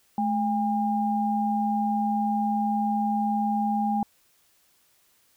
sine tone pair together, 215 / 807.8 Hz, A3 / G#5, -40 / -48 cents, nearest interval octave + major seventh, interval 2292 cents, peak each -25 dBFS, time 0.18-4.03 s, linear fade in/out 2 ms, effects white hiss -64 dBFS RMS until 5.36 s

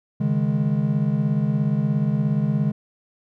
triangle chord, C# suspended second, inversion none, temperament equal, 138.59 / 155.56 / 207.7 Hz, C#3 / D#3 / G#3, 0 / 0 / 0 cents, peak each -21 dBFS, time 0.2-2.72 s, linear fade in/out 10 ms, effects none

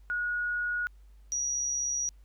sine tone pair in turn, 1451 / 5782 Hz, F#6 / F#8, -34 / -41 cents, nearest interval 2 octaves, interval 2393 cents, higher second, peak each -28 dBFS, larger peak neither, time 0.1-0.87 / 1.32-2.09 s, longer neither, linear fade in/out 0 ms, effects added 50 Hz sine -51 dBFS peak until 2.24 s + pink hiss -72 dBFS RMS until 2.24 s

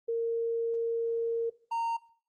sine / triangle tone pair in turn, 461.1 / 922.2 Hz, A#4 / A#5, -19 / -19 cents, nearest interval octave, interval 1200 cents, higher second, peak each -27 dBFS, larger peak neither, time 0.08-1.5 / 1.71-1.97 s, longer first, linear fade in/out 10 ms, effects noise-tail reverb RT60 0.5 s tail -19 dB re dry + Opus 32 kbps

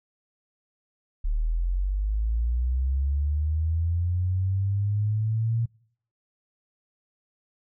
sine linear sweep, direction up, 36.04 to 116.54 Hz, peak -22 dBFS, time 1.24-5.66 s, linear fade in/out 10 ms, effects noise-tail reverb RT60 0.6 s tail -25 dB re dry

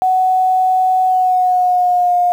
sine tone with pitch glide, 745 to 711.8 Hz, F#5 to F5, +12 to +33 cents, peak -10 dBFS, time 0.02-2.32 s, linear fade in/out 0 ms, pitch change -79 cents, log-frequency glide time 1.05-2.14 s, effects 7-bit

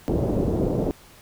white low-pass noise, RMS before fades -23 dBFS, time 0.08-0.91 s, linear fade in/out 0 ms, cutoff 500 Hz, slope 24 dB/octave, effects pink hiss -50 dBFS RMS until 1.21 s

